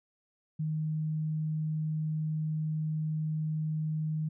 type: tone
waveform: sine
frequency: 155.56 Hz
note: D#3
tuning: in tune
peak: -29 dBFS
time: 0.59-4.29 s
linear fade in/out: 10 ms
effects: none